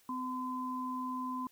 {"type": "tone pair together", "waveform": "sine", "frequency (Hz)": [255.2, 1021], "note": ["C4", "C6"], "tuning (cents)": [-43, -43], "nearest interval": "2 octaves", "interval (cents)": 2400, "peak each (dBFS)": [-38, -37], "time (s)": [0.09, 1.47], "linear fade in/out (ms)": 2, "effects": ["white hiss -66 dBFS RMS until 1.51 s"]}